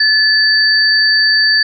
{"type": "tone pair together", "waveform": "sine", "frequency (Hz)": [1734, 4595], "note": ["A6", "D8"], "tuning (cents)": [-26, -39], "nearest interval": "octave + perfect fourth", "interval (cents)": 1687, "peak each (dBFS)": -11, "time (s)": [0, 1.63], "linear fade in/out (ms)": 5, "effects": []}